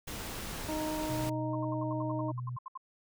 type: noise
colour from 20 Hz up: pink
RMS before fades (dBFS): -40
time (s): 0.07-1.3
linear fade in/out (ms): 10
type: harmonic tone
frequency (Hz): 310.1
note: D#4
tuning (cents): -6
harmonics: 1 / 2 / 3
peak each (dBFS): -35 / -38 / -40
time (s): 0.68-2.32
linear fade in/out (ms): 10
type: tone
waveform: sine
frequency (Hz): 123.47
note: B2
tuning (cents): 0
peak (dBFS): -35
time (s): 1.09-2.57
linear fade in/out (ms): 10
type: tone bursts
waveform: sine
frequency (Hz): 1051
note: C6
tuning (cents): +7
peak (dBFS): -38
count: 14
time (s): 1.53-2.776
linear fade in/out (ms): 5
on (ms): 24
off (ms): 70
effects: none